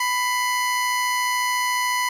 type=tone pair together; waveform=25% pulse; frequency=994 / 2102 Hz; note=B5 / C7; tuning=+11 / +7 cents; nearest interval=octave + minor second; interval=1296 cents; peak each=-17 / -26 dBFS; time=0-2.09 s; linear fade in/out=5 ms; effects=resampled to 32000 Hz + 8-bit